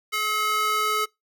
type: tone with high-pass filter sweep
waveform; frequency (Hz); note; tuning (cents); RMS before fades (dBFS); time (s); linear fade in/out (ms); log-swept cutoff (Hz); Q
square; 427.7; A4; -49; -24; 0.12-1.06; 20; 1700 to 890; 1.8
effects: noise-tail reverb RT60 0.2 s tail -25 dB re dry